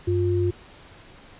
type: tone pair together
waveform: sine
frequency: 96.24 / 352.4 Hz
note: G2 / F4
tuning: -31 / +16 cents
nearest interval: octave + minor seventh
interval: 2247 cents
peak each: -22 dBFS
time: 0.07-0.51 s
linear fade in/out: 10 ms
effects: pink hiss -48 dBFS RMS until 1.39 s + resampled to 8000 Hz